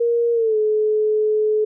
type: tone with pitch glide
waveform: sine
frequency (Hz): 470 to 428.5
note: A#4 to A4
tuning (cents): +14 to -46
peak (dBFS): -15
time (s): 0-1.65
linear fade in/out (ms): 10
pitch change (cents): -160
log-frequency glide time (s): 0.33-0.57
effects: none